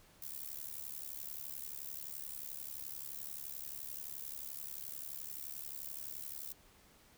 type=noise with amplitude modulation; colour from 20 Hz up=violet; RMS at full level=-41 dBFS; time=0.22-6.53 s; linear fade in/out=5 ms; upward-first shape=sine; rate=71.5 Hz; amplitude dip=100%; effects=pink hiss -64 dBFS RMS until 7.17 s